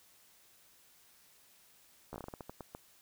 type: slowing click train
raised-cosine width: 1 ms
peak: -29 dBFS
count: 12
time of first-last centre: 2.13-2.749 s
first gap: 13 ms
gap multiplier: 1.27
effects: white hiss -64 dBFS RMS until 3.01 s